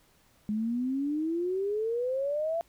sine exponential sweep, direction up, 207.8 to 682 Hz, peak -27 dBFS, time 0.49-2.61 s, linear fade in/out 0 ms, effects pink hiss -64 dBFS RMS until 2.68 s

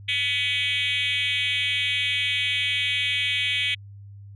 sine tone with frequency modulation, 2794 Hz, F7, in tune, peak -20 dBFS, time 0.08-3.75 s, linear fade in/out 10 ms, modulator 269 Hz, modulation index 2.8, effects tanh soft clip ceiling -19 dBFS + added 100 Hz sine -40 dBFS peak until 4.35 s

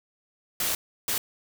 white noise bursts at uneven times, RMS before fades -27 dBFS, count 2, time 0.6-0.75 / 1.08-1.18 s, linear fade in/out 2 ms, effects none

